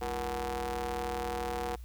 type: ring-modulated tone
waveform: sawtooth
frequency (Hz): 130.81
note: C3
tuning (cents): 0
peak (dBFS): -26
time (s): 0.01-1.76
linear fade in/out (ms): 10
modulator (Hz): 608
effects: added 60 Hz sine -42 dBFS peak until 1.84 s + white hiss -63 dBFS RMS until 1.84 s